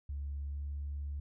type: tone with pitch glide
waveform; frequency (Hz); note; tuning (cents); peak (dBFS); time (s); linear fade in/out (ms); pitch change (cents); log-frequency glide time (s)
sine; 71 to 71.74; C#2 to D2; +42 to -40; -35; 0.09-1.2; 5; +18; 0.5-0.58
effects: tanh soft clip ceiling -32 dBFS